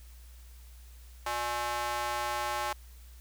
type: tone with high-pass filter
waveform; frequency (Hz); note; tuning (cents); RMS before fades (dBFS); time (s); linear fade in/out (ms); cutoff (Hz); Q
square; 120; B2; -49; -33; 1.26-2.73; 5; 870; 2.1
effects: added 60 Hz sine -48 dBFS peak until 3.2 s + white hiss -60 dBFS RMS until 3.2 s